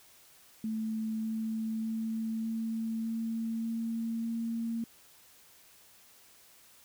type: tone with pitch steps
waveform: sine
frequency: 220 / 221.5 / 223.1 / 224.6 / 226.2 / 227.8 / 229.3 Hz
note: A3 / A3 / A3 / A3 / A3 / A#3 / A#3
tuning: 0 / +12 / +24 / +36 / +48 / -40 / -28 cents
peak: -31 dBFS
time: 0.64-4.84 s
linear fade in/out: 2 ms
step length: 600 ms
effects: white hiss -59 dBFS RMS until 6.84 s